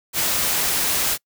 white noise, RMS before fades -21 dBFS, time 0.13-1.18 s, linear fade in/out 50 ms, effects noise-tail reverb RT60 0.1 s tail -26 dB re dry

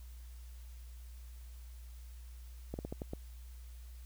slowing click train, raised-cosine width 2 ms, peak -26 dBFS, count 6, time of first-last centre 2.74-3.134 s, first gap 49 ms, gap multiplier 1.24, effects added 60 Hz sine -47 dBFS peak until 4.05 s + white hiss -64 dBFS RMS until 4.05 s

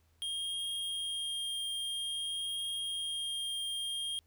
square tone with vibrato, 3227 Hz, G7, 50 cents sharp, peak -35 dBFS, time 0.22-4.19 s, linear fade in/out 0 ms, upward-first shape triangle, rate 0.51 Hz, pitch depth 10 cents each way, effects added 81 Hz sine -67 dBFS peak until 4.26 s + pink hiss -74 dBFS RMS until 4.26 s

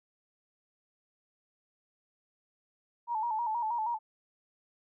sine tone with vibrato, 908 Hz, A#5, 46 cents flat, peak -29 dBFS, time 3.07-3.99 s, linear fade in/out 50 ms, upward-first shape square, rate 6.3 Hz, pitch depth 75 cents each way, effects none

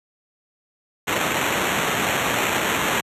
white noise with sample-and-hold, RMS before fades -22 dBFS, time 1.07-3.01 s, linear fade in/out 10 ms, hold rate 4900 Hz, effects high-pass 100 Hz 12 dB/octave + resampled to 32000 Hz

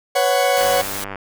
40% pulse chord, B suspended second, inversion none, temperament equal with one note detuned, 500.5 / 554.4 / 740 Hz, B4 / C#5 / F#5, +23 / 0 / 0 cents, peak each -21 / -17 / -18 dBFS, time 0.15-0.82 s, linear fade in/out 10 ms
white noise, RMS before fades -28 dBFS, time 0.57-1.04 s, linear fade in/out 0 ms
click train, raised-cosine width 0.5 ms, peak -14 dBFS, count 55, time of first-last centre 0.61-1.157 s, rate 98.7 Hz
effects none

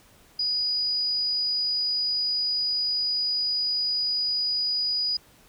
sine tone, 4925 Hz, D#8, 19 cents flat, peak -23 dBFS, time 0.39-5.17 s, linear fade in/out 5 ms, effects pink hiss -56 dBFS RMS until 5.48 s

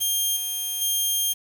10% pulse tone with level steps, 3200 Hz, G7, 35 cents sharp, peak -13 / -18 / -13 dBFS, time 0-1.34 s, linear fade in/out 20 ms, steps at 0.36 / 0.81 s, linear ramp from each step 10 ms, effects 7-bit

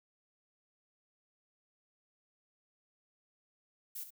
violet noise with echo, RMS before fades -42 dBFS, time 3.95-4.04 s, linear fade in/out 10 ms, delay 66 ms, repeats 1, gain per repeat -10 dB, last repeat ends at 4.106 s, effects none

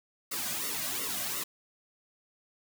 white noise with flanger, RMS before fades -34 dBFS, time 0.31-1.44 s, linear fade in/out 10 ms, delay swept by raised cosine 1.2 to 2.3 ms, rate 2.8 Hz, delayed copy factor -1, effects none

